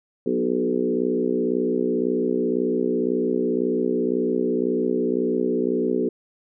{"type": "harmonic tone with a mistuned harmonic", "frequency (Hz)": 61.9, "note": "B1", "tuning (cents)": 5, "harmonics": [3, 4, 5, 6, 7, 8], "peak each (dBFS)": [-32, -25, -28, -25, -25, -32], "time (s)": [0.26, 6.09], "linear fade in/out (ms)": 5, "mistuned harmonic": 6, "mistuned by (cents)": 18, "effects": []}